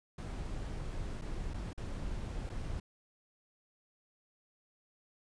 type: noise with dropouts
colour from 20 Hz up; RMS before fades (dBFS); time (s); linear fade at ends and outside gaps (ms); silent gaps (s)
brown; -39; 0.18-2.8; 5; 1.214-1.219 / 1.537-1.541 / 1.732-1.776 / 2.494-2.498
effects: resampled to 22050 Hz